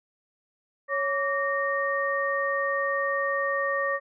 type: tone cluster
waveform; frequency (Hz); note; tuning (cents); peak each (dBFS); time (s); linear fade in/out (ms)
sine; 554 / 1155 / 1850; C#5 / D6 / A#6; -1 / -29 / -14; -28 / -29 / -28; 0.88-4; 50
effects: none

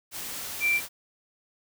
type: tone in noise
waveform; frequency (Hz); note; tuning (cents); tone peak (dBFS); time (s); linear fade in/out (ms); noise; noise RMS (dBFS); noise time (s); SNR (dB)
sine; 2352; D7; +2; -21; 0.6-0.81; 50; white; -36; 0.11-0.89; +12
effects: none

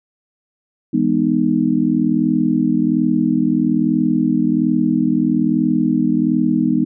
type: chord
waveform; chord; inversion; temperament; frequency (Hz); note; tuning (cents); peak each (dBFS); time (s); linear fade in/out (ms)
sine; E major seventh; none; just; 164.81 / 206 / 247.2 / 309; E3 / G#3 / B3 / D#4; 0 / -14 / +2 / -12; -23 / -19 / -17 / -18; 0.93-6.85; 10
effects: none

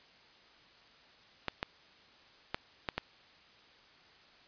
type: clicks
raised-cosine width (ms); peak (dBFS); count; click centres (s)
0.3; -16; 5; 1.483 / 1.629 / 2.545 / 2.888 / 2.98
effects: white hiss -60 dBFS RMS until 4.47 s + resampled to 11025 Hz

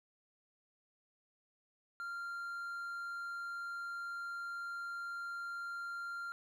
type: tone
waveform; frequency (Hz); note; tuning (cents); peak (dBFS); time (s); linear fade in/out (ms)
triangle; 1389; F6; -10; -38; 2-6.32; 0
effects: none

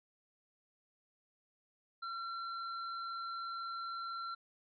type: tone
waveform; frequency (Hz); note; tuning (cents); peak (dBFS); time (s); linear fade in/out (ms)
square; 1361; F6; -45; -40; 2.02-4.35; 10
effects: resampled to 11025 Hz

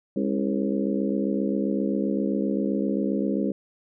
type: harmonic tone with a mistuned harmonic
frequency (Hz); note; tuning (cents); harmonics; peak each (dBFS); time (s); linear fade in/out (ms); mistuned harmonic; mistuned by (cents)
67.6; C#2; -43; 3 / 4 / 5 / 6 / 7 / 8; -26 / -28 / -30 / -32 / -33 / -34; 0.16-3.52; 5; 5; -67
effects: none

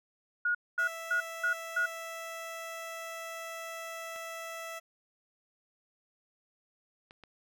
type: tone bursts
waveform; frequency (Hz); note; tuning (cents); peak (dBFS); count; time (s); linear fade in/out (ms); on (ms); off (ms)
sine; 1442; F#6; -45; -26; 5; 0.45-1.86; 5; 98; 230
type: tone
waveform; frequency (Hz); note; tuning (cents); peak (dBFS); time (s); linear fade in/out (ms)
15% pulse; 659.3; E5; 0; -33; 0.78-4.8; 20
type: clicks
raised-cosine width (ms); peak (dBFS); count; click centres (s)
0.3; -35; 3; 4.161 / 7.109 / 7.237
effects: none

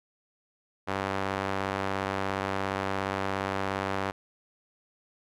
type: tone with band-pass filter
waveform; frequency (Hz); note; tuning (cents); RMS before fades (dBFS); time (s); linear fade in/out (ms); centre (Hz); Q
sawtooth; 97.1; G2; -16; -31; 0.87-4.12; 20; 1100; 0.74
effects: none

